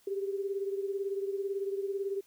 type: beating tone pair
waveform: sine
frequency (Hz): 392 / 410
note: G4 / G#4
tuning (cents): 0 / -22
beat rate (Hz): 18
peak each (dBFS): -32 / -38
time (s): 0.07-2.21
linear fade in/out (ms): 5
effects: white hiss -65 dBFS RMS until 2.26 s